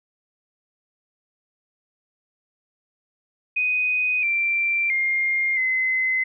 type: tone with pitch steps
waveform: sine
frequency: 2496 / 2355 / 2120 / 2047 Hz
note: D#7 / D7 / C7 / C7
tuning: +5 / +4 / +22 / -38 cents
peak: -19 dBFS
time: 3.56-6.24 s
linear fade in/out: 10 ms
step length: 670 ms
effects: none